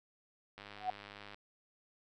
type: click train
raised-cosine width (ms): 0.3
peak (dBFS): -33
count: 79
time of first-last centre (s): 0.58-1.345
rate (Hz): 102
type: tone with exponential growth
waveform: sine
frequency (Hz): 740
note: F#5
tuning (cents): 0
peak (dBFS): -28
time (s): 0.75-0.9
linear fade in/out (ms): 2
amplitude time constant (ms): 31
effects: none